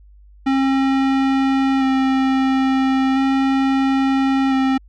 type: tone with vibrato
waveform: square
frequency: 267.1 Hz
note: C4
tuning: 36 cents sharp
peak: -15 dBFS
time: 0.46-4.78 s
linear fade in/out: 10 ms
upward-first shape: square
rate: 0.37 Hz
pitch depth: 12 cents each way
effects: added 50 Hz sine -43 dBFS peak until 4.88 s + low-pass 3000 Hz 12 dB/octave

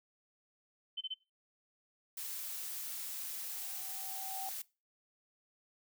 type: tone bursts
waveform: sine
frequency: 3066 Hz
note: G7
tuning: 39 cents flat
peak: -36 dBFS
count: 3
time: 0.97-1.142 s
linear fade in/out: 10 ms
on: 40 ms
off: 26 ms
type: noise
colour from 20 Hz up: blue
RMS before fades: -42 dBFS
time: 2.17-4.62 s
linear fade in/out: 5 ms
type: tone with exponential growth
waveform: sine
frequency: 770 Hz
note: G5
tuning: 31 cents flat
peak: -39 dBFS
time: 3.06-4.49 s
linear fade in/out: 1 ms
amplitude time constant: 310 ms
effects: noise-tail reverb RT60 0.3 s tail -22 dB re dry

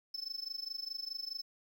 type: tone with amplitude modulation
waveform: triangle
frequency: 5260 Hz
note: E8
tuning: 5 cents flat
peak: -34 dBFS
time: 0.14-1.42 s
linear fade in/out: 5 ms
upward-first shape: sine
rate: 24.8 Hz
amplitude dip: 90%
effects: 11-bit

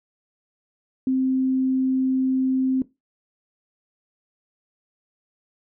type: tone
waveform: sine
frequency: 261.3 Hz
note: C4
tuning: 2 cents flat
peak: -18 dBFS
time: 1.07-2.82 s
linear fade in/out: 2 ms
effects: noise-tail reverb RT60 0.2 s tail -17 dB re dry

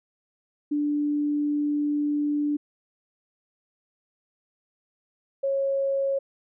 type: tone pair in turn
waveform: sine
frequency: 293.7 / 547.6 Hz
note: D4 / C#5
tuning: 0 / -21 cents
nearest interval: major seventh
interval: 1079 cents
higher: second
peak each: -22 dBFS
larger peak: neither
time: 0.71-2.57 / 5.43-6.19 s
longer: first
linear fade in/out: 10 ms
effects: none

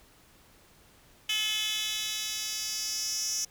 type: tone with high-pass filter sweep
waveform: 10% pulse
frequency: 430 Hz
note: A4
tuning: 40 cents flat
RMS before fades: -32 dBFS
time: 1.29-3.45 s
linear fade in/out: 5 ms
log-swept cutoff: 3100 to 5700 Hz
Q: 4.9
effects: pink hiss -59 dBFS RMS until 3.5 s

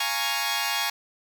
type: chord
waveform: 10% pulse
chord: Bb minor seventh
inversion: second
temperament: equal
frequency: 698.5 / 830.6 / 932.3 / 1108.7 Hz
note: F5 / Ab5 / Bb5 / Db6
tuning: 0 / 0 / 0 / 0 cents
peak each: -26 / -20 / -23 / -21 dBFS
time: 0-0.9 s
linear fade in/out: 5 ms
effects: none

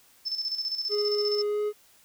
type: tone with tremolo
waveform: sine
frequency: 5274 Hz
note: E8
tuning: in tune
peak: -26 dBFS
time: 0.25-1.43 s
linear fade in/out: 20 ms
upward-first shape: square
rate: 15 Hz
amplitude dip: 60%
type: tone with pitch glide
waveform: triangle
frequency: 415.3 to 419.2 Hz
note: G#4 to G#4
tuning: 0 to +16 cents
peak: -23 dBFS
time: 0.89-1.73 s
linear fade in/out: 50 ms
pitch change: +16 cents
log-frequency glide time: 1.47-1.61 s
effects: white hiss -59 dBFS RMS until 2.04 s

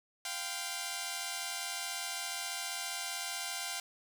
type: chord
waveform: 5% pulse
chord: F suspended second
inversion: none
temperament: equal with one note detuned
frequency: 698.5 / 784 / 1020.2 Hz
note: F5 / G5 / C6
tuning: 0 / 0 / -44 cents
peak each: -29 / -28 / -32 dBFS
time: 0.25-3.8 s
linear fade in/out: 2 ms
effects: none

